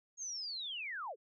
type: linear sweep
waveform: sine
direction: down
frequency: 6645 to 370 Hz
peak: -39 dBFS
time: 0.17-1.16 s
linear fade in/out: 50 ms
effects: none

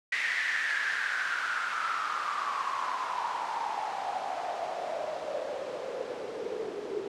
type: noise with band-pass filter sweep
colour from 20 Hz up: white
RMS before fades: -33 dBFS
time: 0.12-7.08 s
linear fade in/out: 5 ms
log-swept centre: 2000 to 390 Hz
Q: 7.7
effects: low-pass 7000 Hz 12 dB/octave

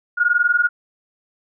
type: tone pair together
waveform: sine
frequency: 1424 / 1444.7 Hz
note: F6 / F#6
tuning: +33 / -42 cents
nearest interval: unison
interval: 25 cents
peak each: -17 dBFS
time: 0.17-0.69 s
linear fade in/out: 20 ms
effects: none

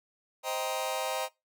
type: chord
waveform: sawtooth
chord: C minor seventh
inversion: none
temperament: just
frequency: 523.3 / 627.9 / 784.9 / 941.9 Hz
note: C5 / Eb5 / G5 / Bb5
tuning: 0 / +16 / +2 / +18 cents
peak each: -32 dBFS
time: 0.43-1.29 s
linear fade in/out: 50 ms
effects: noise-tail reverb RT60 0.2 s tail -19 dB re dry

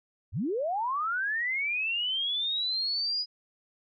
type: linear sweep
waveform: sine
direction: up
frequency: 63.1 to 4978 Hz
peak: -27 dBFS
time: 0.32-3.26 s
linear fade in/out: 50 ms
effects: none

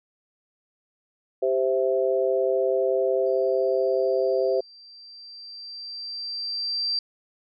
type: chord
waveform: sine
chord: C major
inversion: second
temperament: equal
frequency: 392 / 523.3 / 659.3 Hz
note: G4 / C5 / E5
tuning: 0 / 0 / 0 cents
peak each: -24 / -23 / -27 dBFS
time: 1.42-4.61 s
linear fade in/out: 10 ms
type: tone with exponential growth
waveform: sine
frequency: 4699 Hz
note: D8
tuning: in tune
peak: -22 dBFS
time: 3.26-6.99 s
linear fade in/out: 2 ms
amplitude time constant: 810 ms
effects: none

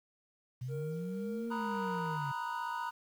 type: linear two-way sweep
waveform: sine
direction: up then down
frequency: 121.1 to 233.1 to 135.3 Hz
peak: -36 dBFS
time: 0.61-2.32 s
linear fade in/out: 10 ms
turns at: 1.48 s
type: tone with tremolo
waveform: triangle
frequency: 466.2 Hz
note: A#4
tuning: in tune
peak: -36 dBFS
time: 0.68-2.18 s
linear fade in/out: 50 ms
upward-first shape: sine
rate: 1.9 Hz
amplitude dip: 40%
type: chord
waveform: triangle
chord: B major seventh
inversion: third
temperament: equal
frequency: 932.3 / 987.8 / 1244.5 / 1480 Hz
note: A#5 / B5 / D#6 / F#6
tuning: 0 / 0 / 0 / 0 cents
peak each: -36 / -38 / -42 / -41 dBFS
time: 1.5-2.91 s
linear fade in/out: 20 ms
effects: tanh soft clip ceiling -25 dBFS + 10-bit

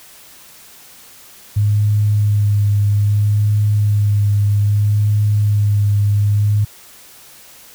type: tone with vibrato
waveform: sine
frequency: 103.5 Hz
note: G#2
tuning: 5 cents flat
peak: -11 dBFS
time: 1.56-6.65 s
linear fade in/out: 10 ms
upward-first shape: sine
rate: 0.62 Hz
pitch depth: 19 cents each way
effects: white hiss -42 dBFS RMS until 7.74 s

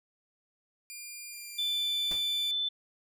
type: tone with pitch glide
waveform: 10% pulse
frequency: 2400 to 2348 Hz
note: D7 to D7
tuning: +37 to -1 cents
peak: -33 dBFS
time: 0.9-2.51 s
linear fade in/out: 0 ms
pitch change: -38 cents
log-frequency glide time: 1.3-1.96 s
type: tone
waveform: sine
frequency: 3520 Hz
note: A7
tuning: in tune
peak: -28 dBFS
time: 1.58-2.69 s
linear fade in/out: 10 ms
type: noise with exponential decay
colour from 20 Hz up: pink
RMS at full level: -39 dBFS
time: 2.11-2.28 s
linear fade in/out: 2 ms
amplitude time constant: 35 ms
effects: none

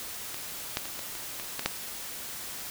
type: clicks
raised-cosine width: 0.2 ms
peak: -19 / -10 / -20 / -19 / -24 / -20 / -14 / -7 dBFS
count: 8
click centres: 0.344 / 0.771 / 0.855 / 0.992 / 1.153 / 1.398 / 1.594 / 1.66 s
effects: white hiss -39 dBFS RMS until 2.7 s

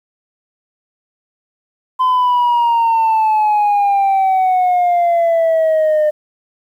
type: exponential sweep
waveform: sine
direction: down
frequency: 1027 to 603 Hz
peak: -8 dBFS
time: 1.99-6.11 s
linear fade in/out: 20 ms
effects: tanh soft clip ceiling -9 dBFS + 8-bit

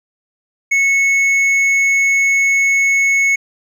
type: tone with hard clipping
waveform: sine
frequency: 2200 Hz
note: C#7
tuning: 14 cents flat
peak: -12 dBFS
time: 0.71-3.36 s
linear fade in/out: 10 ms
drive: 5 dB
effects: none

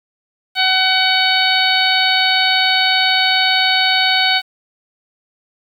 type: harmonic tone with a mistuned harmonic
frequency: 753 Hz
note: F#5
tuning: 30 cents sharp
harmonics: 1 / 2 / 3 / 4 / 5 / 6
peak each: -19 / -19 / -19 / -19 / -19 / -19 dBFS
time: 0.55-4.42 s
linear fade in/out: 50 ms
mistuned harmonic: 6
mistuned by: -31 cents
effects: 7-bit

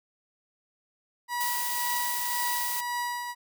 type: tone with tremolo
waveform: 30% pulse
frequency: 969 Hz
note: B5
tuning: 33 cents flat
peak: -25 dBFS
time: 1.28-3.35 s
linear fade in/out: 50 ms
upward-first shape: triangle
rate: 1.9 Hz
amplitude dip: 50%
type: noise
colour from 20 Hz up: blue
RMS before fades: -32 dBFS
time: 1.4-2.81 s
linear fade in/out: 10 ms
effects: none

